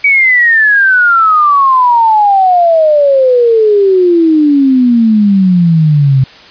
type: exponential sweep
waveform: sine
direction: down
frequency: 2287 to 129.9 Hz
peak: -4 dBFS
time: 0.04-6.24 s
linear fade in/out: 5 ms
effects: white hiss -35 dBFS RMS until 6.5 s + resampled to 11025 Hz